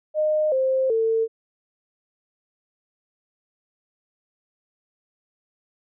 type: tone with pitch steps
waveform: sine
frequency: 614 / 525.3 / 449.5 Hz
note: D#5 / C5 / A4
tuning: -23 / +7 / +37 cents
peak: -18 dBFS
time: 0.14-1.28 s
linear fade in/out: 50 ms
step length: 380 ms
effects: none